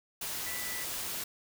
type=tone in noise; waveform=sine; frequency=1975.5 Hz; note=B6; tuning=in tune; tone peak=-41 dBFS; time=0.46-0.84 s; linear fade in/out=5 ms; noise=white; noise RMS=-37 dBFS; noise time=0.21-1.24 s; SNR=-7 dB; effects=none